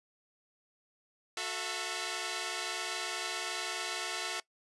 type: tone cluster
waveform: 5% pulse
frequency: 365.2 / 443 / 669 Hz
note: F#4 / A4 / E5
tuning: -23 / +12 / +25 cents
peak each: -28 dBFS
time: 1.37-4.4 s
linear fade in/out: 2 ms
effects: noise-tail reverb RT60 0.1 s tail -20 dB re dry + resampled to 24000 Hz